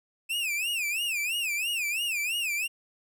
45% pulse tone with vibrato, 2585 Hz, E7, 34 cents flat, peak -27 dBFS, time 0.29-2.68 s, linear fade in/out 20 ms, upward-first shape sine, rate 3 Hz, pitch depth 190 cents each way, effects none

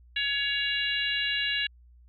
harmonic tone, 561 Hz, C#5, 21 cents sharp, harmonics 3 / 4 / 5 / 6 / 7, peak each -31 / -35 / -29 / -37 / -34 dBFS, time 0.16-1.67 s, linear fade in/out 5 ms, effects added 60 Hz sine -52 dBFS peak until 2.08 s

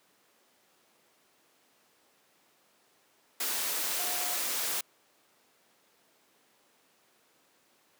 sine tone in noise, 718 Hz, F5, 48 cents sharp, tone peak -41 dBFS, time 3.99-4.36 s, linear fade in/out 5 ms, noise white, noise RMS -32 dBFS, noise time 3.4-4.81 s, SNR -12 dB, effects pink hiss -66 dBFS RMS until 7.99 s + high-pass 300 Hz 12 dB/octave

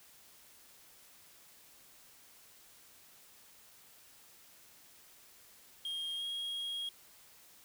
triangle tone with pitch glide, 3232 to 3275 Hz, G#7 to G#7, -48 to -25 cents, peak -35 dBFS, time 5.85-6.89 s, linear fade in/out 2 ms, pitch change +23 cents, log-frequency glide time 6.16-6.24 s, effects white hiss -60 dBFS RMS until 7.64 s

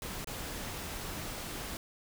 pink noise with dropouts, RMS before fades -40 dBFS, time 0.02-1.77 s, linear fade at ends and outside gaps 1 ms, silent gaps 0.245-0.272 s, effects none

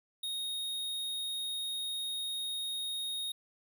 square tone, 3729 Hz, A#7, in tune, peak -35 dBFS, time 0.23-3.32 s, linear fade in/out 5 ms, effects 12-bit

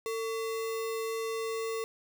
sine tone with sample-and-hold, 449.5 Hz, A4, 37 cents sharp, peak -31 dBFS, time 0.06-1.84 s, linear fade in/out 0 ms, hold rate 1575 Hz, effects none

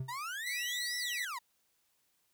triangle tone with exponential decay, 130.81 Hz, C3, in tune, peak -30 dBFS, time 0-0.18 s, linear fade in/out 5 ms, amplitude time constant 37 ms
35% pulse exponential two-way sweep, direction up then down, 914 to 5588 to 914 Hz, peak -36 dBFS, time 0.08-1.39 s, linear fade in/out 10 ms, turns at 0.97 s
sawtooth tone with vibrato, 1952 Hz, B6, 21 cents flat, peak -33 dBFS, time 0.46-1.25 s, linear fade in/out 5 ms, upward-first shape sine, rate 4.2 Hz, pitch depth 12 cents each way
effects white hiss -75 dBFS RMS until 2.33 s

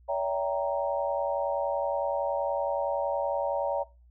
sine chord, C# diminished seventh, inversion none, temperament equal with one note detuned, 568.6 / 659.3 / 784 / 932.3 Hz, C#5 / E5 / G5 / Bb5, +44 / 0 / 0 / 0 cents, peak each -29 / -32 / -34 / -33 dBFS, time 0.08-3.84 s, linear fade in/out 20 ms, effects noise-tail reverb RT60 0.3 s tail -21 dB re dry + added 60 Hz sine -54 dBFS peak until 4.1 s

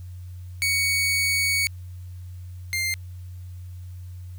sawtooth tone pair in turn, 2235 / 2101 Hz, C#7 / C7, +14 / +7 cents, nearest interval minor second, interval 107 cents, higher first, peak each -17 / -20 dBFS, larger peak first, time 0.62-1.67 / 2.73-2.94 s, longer first, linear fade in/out 0 ms, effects added 90 Hz sine -35 dBFS peak until 4.38 s + white hiss -60 dBFS RMS until 4.38 s

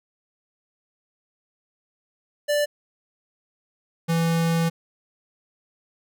square tone pair in turn, 587.3 / 165.95 Hz, D5 / E3, 0 / +12 cents, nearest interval octave + minor seventh, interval 2188 cents, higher first, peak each -20 dBFS, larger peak neither, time 2.48-2.66 / 4.08-4.7 s, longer second, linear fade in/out 20 ms, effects none

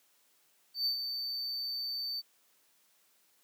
triangle tone with ADSR envelope, 4563 Hz, C#8, 49 cents sharp, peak -26 dBFS, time 0.74-2.22 s, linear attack 120 ms, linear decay 100 ms, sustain -7 dB, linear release 30 ms, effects white hiss -69 dBFS RMS until 3.43 s + high-pass 200 Hz 12 dB/octave

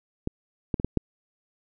clicks, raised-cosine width 3 ms, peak -14 / -11 / -15 / -10 / -8 dBFS, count 5, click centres 0.274 / 0.742 / 0.799 / 0.846 / 0.973 s, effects none

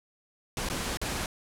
pink noise with dropouts, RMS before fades -32 dBFS, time 0.57-1.26 s, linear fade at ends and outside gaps 1 ms, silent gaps 0.688-0.699 / 0.972-1.015 s, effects low-pass 11000 Hz 12 dB/octave

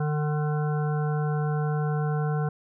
harmonic tone, 150.3 Hz, D3, 40 cents sharp, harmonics 1 / 3 / 5 / 7 / 9 / 10, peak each -24 / -33 / -35 / -41 / -41 / -42 dBFS, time 0-2.49 s, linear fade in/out 5 ms, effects none

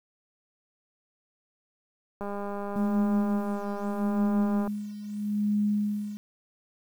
click train, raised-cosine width 1 ms, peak -22 dBFS, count 499, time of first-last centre 2.21-4.675 s, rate 202 Hz
sine tone with tremolo, 207.7 Hz, G#3, in tune, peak -22 dBFS, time 2.76-6.17 s, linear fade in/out 0 ms, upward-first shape sine, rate 0.79 Hz, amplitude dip 80%
effects 9-bit

